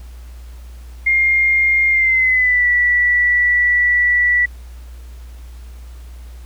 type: tone with pitch glide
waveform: sine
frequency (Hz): 2121 to 1956.2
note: C7 to B6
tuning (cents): +23 to -17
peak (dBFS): -11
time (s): 1.06-4.46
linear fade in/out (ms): 10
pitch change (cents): -140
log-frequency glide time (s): 1.9-2.67
effects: added 60 Hz sine -32 dBFS peak until 6.45 s + pink hiss -49 dBFS RMS until 6.45 s